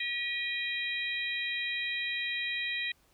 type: harmonic tone with a mistuned harmonic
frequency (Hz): 641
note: E5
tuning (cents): -49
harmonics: 3 / 4 / 5 / 6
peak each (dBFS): -35 / -35 / -41 / -38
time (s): 0-2.92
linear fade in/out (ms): 5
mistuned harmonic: 4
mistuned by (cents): -75
effects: pink hiss -67 dBFS RMS until 3.13 s